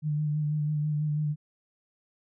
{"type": "tone with vibrato", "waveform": "sine", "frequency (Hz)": 150.5, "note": "D3", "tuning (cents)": 43, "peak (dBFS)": -25, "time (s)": [0.02, 1.36], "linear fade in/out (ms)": 50, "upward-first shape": "sine", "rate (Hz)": 6.1, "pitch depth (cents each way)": 27, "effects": []}